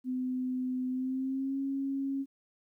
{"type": "tone with pitch glide", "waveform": "sine", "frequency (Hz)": [254.8, 273.1], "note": ["C4", "C#4"], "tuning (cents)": [-46, -26], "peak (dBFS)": -30, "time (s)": [0.04, 2.26], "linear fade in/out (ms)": 50, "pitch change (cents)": 120, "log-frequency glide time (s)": [0.89, 1.59], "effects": ["12-bit"]}